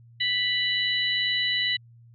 harmonic tone, 987.8 Hz, B5, in tune, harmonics 2 / 3 / 4, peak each -27 / -27 / -27 dBFS, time 0.2-1.77 s, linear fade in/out 10 ms, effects added 117 Hz sine -49 dBFS peak until 2.14 s

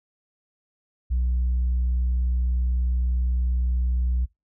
sine tone, 61.7 Hz, B1, 1 cent flat, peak -18 dBFS, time 1.1-4.26 s, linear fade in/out 20 ms, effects noise-tail reverb RT60 0.2 s tail -25 dB re dry + tanh soft clip ceiling -18 dBFS

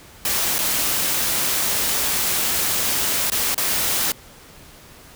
white noise with dropouts, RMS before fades -21 dBFS, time 0.25-4.12 s, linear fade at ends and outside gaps 2 ms, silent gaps 0.583-0.588 / 3.301-3.319 / 3.546-3.578 s, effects pink hiss -45 dBFS RMS until 5.15 s

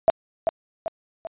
sine tone with echo, 659.3 Hz, E5, in tune, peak -11 dBFS, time 0.08-0.1 s, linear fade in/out 0 ms, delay 390 ms, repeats 3, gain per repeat -6 dB, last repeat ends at 1.27 s, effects resampled to 8000 Hz

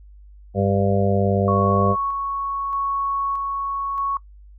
harmonic tone, 99 Hz, G2, 18 cents sharp, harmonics 1 / 2 / 4 / 5 / 6 / 7, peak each -21 / -22 / -25 / -24 / -25 / -27 dBFS, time 0.54-1.96 s, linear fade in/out 50 ms
sine tone with tremolo, 1108.7 Hz, C#6, in tune, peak -20 dBFS, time 1.48-4.17 s, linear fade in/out 2 ms, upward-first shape square, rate 0.8 Hz, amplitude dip 25%
effects noise-tail reverb RT60 0.1 s tail -21 dB re dry + added 50 Hz sine -42 dBFS peak until 4.58 s

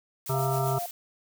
blue noise with tremolo, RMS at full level -37 dBFS, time 0.26-0.91 s, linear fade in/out 2 ms, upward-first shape sine, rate 7.6 Hz, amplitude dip 40%
harmonic tone, 132.8 Hz, C3, 26 cents sharp, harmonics 1 / 3 / 5 / 7 / 9 / 10, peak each -27 / -32 / -34 / -35 / -37 / -37 dBFS, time 0.29-0.79 s, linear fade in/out 10 ms
sine tone, 698.5 Hz, F5, in tune, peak -31 dBFS, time 0.34-0.86 s, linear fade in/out 2 ms
effects none

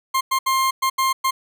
40% pulse tone bursts at uneven times, 1059 Hz, C6, 21 cents sharp, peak -16 dBFS, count 6, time 0.14-0.21 / 0.31-0.39 / 0.46-0.71 / 0.82-0.9 / 0.98-1.13 / 1.24-1.31 s, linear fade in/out 10 ms, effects none

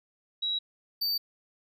sine / square tone pair in turn, 3872 / 4605 Hz, B7 / D8, -35 / -35 cents, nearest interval minor third, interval 300 cents, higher second, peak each -27 dBFS, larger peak neither, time 0.42-0.59 / 1.01-1.18 s, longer neither, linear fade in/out 10 ms, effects none

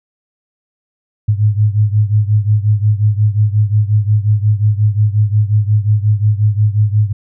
sine beating tone pair, 103.83 / 109.43 Hz, G#2 / A2, 0 / -9 cents, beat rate 5.6 Hz, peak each -11 / -14 dBFS, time 1.28-7.13 s, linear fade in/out 10 ms, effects none

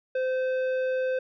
triangle tone with tanh clipping, 516 Hz, C5, 24 cents flat, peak -26 dBFS, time 0.15-1.19 s, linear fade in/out 5 ms, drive 14 dB, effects none

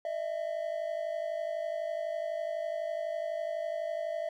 triangle tone pair together, 611 / 663 Hz, D#5 / E5, -32 / +10 cents, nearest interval minor second, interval 142 cents, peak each -34 / -32 dBFS, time 0.05-4.29 s, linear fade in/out 2 ms, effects none

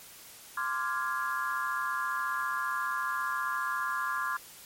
sine chord, D half-diminished seventh, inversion third, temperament equal with one note detuned, 1039.9 / 1174.7 / 1396.9 / 1661.2 Hz, C6 / D6 / F6 / Ab6, -11 / 0 / 0 / 0 cents, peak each -34 / -35 / -35 / -35 dBFS, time 0.57-4.37 s, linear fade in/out 5 ms, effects white hiss -50 dBFS RMS until 4.65 s + MP3 64 kbps

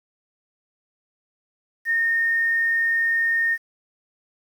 sine tone with quantisation, 1835 Hz, A#6, 28 cents flat, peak -18 dBFS, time 1.85-3.58 s, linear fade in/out 50 ms, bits 8, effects none

